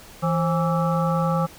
harmonic tone with a mistuned harmonic, 165.1 Hz, E3, 3 cents sharp, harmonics 1 / 3 / 5 / 7 / 8, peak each -21 / -26 / -28 / -29 / -30 dBFS, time 0.22-1.47 s, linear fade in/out 20 ms, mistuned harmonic 3, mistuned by +120 cents, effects pink hiss -45 dBFS RMS until 1.58 s

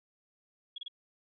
sine tone bursts, 3327 Hz, G#7, 2 cents sharp, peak -38 dBFS, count 3, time 0.76-0.882 s, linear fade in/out 5 ms, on 22 ms, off 28 ms, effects none

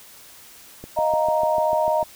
click train, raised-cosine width 2 ms, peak -22 dBFS, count 9, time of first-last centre 0.84-2.029 s, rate 6.73 Hz
sine chord, Eb suspended second, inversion none, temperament equal, 622.3 / 698.5 / 932.3 Hz, Eb5 / F5 / Bb5, 0 / 0 / 0 cents, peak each -20 / -26 / -22 dBFS, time 0.96-2.04 s, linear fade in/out 20 ms
effects white hiss -46 dBFS RMS until 2.15 s

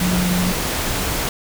sine tone in noise, 180 Hz, F#3, 47 cents flat, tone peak -17 dBFS, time 0.01-0.52 s, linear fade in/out 2 ms, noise pink, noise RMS -22 dBFS, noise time 0-1.29 s, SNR +2 dB, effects none

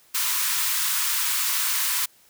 white high-pass noise, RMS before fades -24 dBFS, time 0.14-2.06 s, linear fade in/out 10 ms, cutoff 920 Hz, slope 96 dB/octave, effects white hiss -57 dBFS RMS until 2.29 s

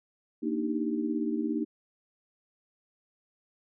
sine chord, Eb major seventh, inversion second, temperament equal, 233.1 / 293.7 / 311.1 / 392 Hz, Bb3 / D4 / Eb4 / G4, 0 / 0 / 0 / 0 cents, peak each -32 / -34 / -31 / -37 dBFS, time 0.42-1.65 s, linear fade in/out 20 ms, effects none

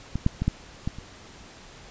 clicks, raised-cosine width 5 ms, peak -14 / -7 / -13 / -9 / -14 / -26 dBFS, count 6, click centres 0.156 / 0.264 / 0.42 / 0.48 / 0.875 / 0.986 s, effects pink hiss -47 dBFS RMS until 1.9 s + resampled to 16000 Hz

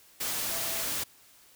sine tone in noise, 661 Hz, E5, 5 cents sharp, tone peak -43 dBFS, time 0.5-0.83 s, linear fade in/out 10 ms, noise white, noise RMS -32 dBFS, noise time 0.2-1.04 s, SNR -14 dB, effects white hiss -58 dBFS RMS until 1.55 s

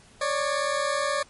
20% pulse tone pair together, 554.4 / 593.3 Hz, C#5 / D5, 0 / +18 cents, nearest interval minor second, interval 118 cents, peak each -22 dBFS, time 0.21-1.23 s, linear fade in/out 5 ms, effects pink hiss -54 dBFS RMS until 1.29 s + MP3 48 kbps

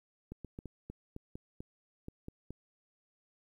clicks, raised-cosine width 3 ms, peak -30 dBFS, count 11, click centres 0.32 / 0.447 / 0.589 / 0.657 / 0.9 / 1.164 / 1.355 / 1.605 / 2.084 / 2.284 / 2.506 s, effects 11-bit

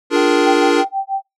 square chord, Bb dominant seventh, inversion first, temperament equal, 293.7 / 349.2 / 415.3 / 466.2 Hz, D4 / F4 / Ab4 / Bb4, 0 / 0 / 0 / 0 cents, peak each -17 / -18 / -20 / -17 dBFS, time 0.1-0.85 s, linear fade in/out 50 ms
sine tone, 774 Hz, G5, 22 cents flat, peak -23 dBFS, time 0.16-0.64 s, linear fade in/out 2 ms
sine tone with tremolo, 780 Hz, G5, 9 cents flat, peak -15 dBFS, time 0.46-1.23 s, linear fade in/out 10 ms, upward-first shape sine, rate 6.2 Hz, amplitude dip 100%
effects noise-tail reverb RT60 0.2 s tail -23 dB re dry + low-pass 6000 Hz 12 dB/octave

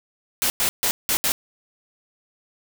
white noise bursts at uneven times, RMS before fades -21 dBFS, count 5, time 0.42-0.5 / 0.6-0.69 / 0.83-0.91 / 1.09-1.17 / 1.24-1.32 s, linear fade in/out 0 ms, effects none

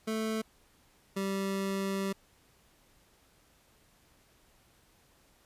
25% pulse tone pair in turn, 220 / 194.87 Hz, A3 / G3, 0 / -10 cents, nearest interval major second, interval 210 cents, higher first, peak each -27 dBFS, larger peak neither, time 0.07-0.42 / 1.16-2.13 s, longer second, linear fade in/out 10 ms, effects pink hiss -65 dBFS RMS until 5.45 s + resampled to 32000 Hz

